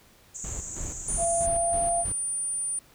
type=band-pass noise; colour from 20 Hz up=pink; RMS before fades=-38 dBFS; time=0.34-1.47 s; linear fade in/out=20 ms; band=6500 to 7700 Hz; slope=96 dB/octave
type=noise with tremolo; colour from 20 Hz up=brown; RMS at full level=-35 dBFS; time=0.44-2.12 s; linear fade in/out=2 ms; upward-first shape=square; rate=3.1 Hz; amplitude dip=65%
type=tone; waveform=sine; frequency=9330 Hz; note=D9; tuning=12 cents flat; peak=-27 dBFS; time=1.08-2.79 s; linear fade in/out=2 ms
type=tone with pitch glide; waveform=sine; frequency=682 to 692.7 Hz; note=F5 to F5; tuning=-41 to -14 cents; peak=-24 dBFS; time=1.17-2.05 s; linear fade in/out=50 ms; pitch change=+27 cents; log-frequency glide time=1.45-1.85 s
effects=pink hiss -57 dBFS RMS until 2.94 s

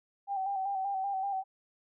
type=tone with vibrato; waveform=sine; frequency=780 Hz; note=G5; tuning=9 cents flat; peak=-30 dBFS; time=0.27-1.44 s; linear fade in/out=50 ms; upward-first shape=square; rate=5.2 Hz; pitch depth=40 cents each way; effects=none

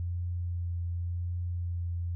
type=tone with vibrato; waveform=sine; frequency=87 Hz; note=F2; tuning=6 cents flat; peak=-30 dBFS; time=0-2.15 s; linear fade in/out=0 ms; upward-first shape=triangle; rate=0.9 Hz; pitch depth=17 cents each way; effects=none

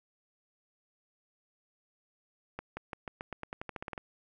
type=accelerating click train; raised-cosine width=0.5 ms; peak=-23 dBFS; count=15; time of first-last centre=2.59-3.978 s; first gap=180 ms; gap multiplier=0.9; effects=none

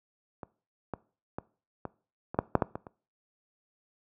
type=clicks; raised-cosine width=1 ms; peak=-25 / -19 / -20 / -21 / -22 / -9 / -6 / -10 / -20 / -29 dBFS; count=10; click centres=0.432 / 0.937 / 1.385 / 1.853 / 2.345 / 2.389 / 2.553 / 2.622 / 2.755 / 2.868 s; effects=noise-tail reverb RT60 0.4 s tail -21 dB re dry + high-pass 80 Hz 12 dB/octave

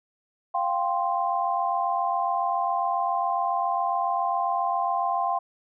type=chord; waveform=sine; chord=F suspended second; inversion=none; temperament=just; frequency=698.5 / 785.8 / 1047.7 Hz; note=F5 / G5 / C6; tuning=0 / +4 / +2 cents; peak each=-27 dBFS; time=0.54-5.39 s; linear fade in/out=10 ms; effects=none

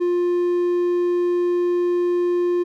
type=tone; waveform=triangle; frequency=352.2 Hz; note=F4; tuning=15 cents sharp; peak=-15 dBFS; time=0-2.64 s; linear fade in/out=20 ms; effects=none

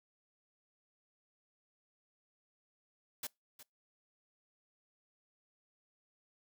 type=noise with echo; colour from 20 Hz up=white; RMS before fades=-40 dBFS; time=3.23-3.27 s; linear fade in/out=5 ms; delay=360 ms; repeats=1; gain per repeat=-14 dB; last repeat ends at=3.63 s; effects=noise-tail reverb RT60 0.2 s tail -25 dB re dry

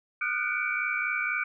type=tone cluster; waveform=sine; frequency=1224 / 1438 / 1502 / 2280 / 2380 Hz; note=D#6 / F#6 / F#6 / C#7 / D7; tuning=-29 / -50 / +26 / +48 / +22 cents; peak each=-36 / -33 / -32 / -31 / -34 dBFS; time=0.21-1.44 s; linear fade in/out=5 ms; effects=none

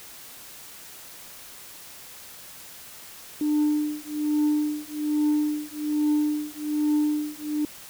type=tone with tremolo; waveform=sine; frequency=299.8 Hz; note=D4; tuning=36 cents sharp; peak=-16 dBFS; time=3.41-7.65 s; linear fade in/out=2 ms; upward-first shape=triangle; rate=1.2 Hz; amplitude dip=100%; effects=tanh soft clip ceiling -17 dBFS + white hiss -44 dBFS RMS until 7.89 s

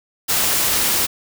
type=noise; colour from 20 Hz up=white; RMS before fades=-18 dBFS; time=0.28-1.07 s; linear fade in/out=20 ms; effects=none

